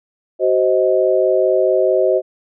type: chord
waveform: sine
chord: C diminished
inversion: second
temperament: just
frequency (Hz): 376.7 / 523.3 / 627.9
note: Gb4 / C5 / Eb5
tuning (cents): +31 / 0 / +16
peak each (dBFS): -16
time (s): 0.39-2.22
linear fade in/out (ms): 50
effects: none